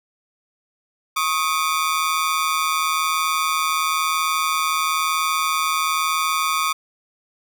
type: ring-modulated tone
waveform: sawtooth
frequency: 1174.7 Hz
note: D6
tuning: in tune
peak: -12 dBFS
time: 1.16-6.73 s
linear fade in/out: 10 ms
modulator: 80.5 Hz
effects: none